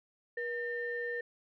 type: tone pair together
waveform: sine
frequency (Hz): 478.9 / 1808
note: A#4 / A6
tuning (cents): +47 / +47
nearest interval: octave + major seventh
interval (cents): 2300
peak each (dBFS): -36 / -36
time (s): 0.37-1.21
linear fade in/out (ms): 5
effects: tanh soft clip ceiling -26 dBFS